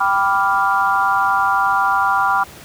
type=chord; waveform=sine; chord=G dominant seventh; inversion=none; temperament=equal; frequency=784 / 987.8 / 1174.7 / 1396.9 Hz; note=G5 / B5 / D6 / F6; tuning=0 / 0 / 0 / 0 cents; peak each=-19 dBFS; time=0-2.44 s; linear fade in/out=10 ms; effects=pink hiss -39 dBFS RMS until 2.64 s + high-pass 60 Hz 12 dB/octave